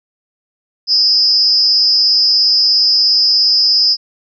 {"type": "tone with amplitude modulation", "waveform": "sine", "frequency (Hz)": 5060, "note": "D#8", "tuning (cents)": 28, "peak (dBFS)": -4, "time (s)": [0.87, 3.97], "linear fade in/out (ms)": 50, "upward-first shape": "sine", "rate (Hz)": 283, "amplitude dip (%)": 100, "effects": []}